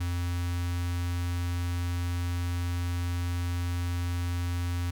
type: tone with notch filter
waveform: square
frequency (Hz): 87.6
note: F2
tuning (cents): +6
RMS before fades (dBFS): -30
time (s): 0-4.91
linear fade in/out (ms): 10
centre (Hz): 530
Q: 0.72
effects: none